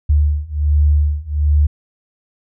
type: beating tone pair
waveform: sine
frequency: 73.42 / 74.72 Hz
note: D2 / D2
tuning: 0 / +30 cents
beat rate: 1.3 Hz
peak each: -15 / -14 dBFS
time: 0.09-1.67 s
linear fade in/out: 10 ms
effects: none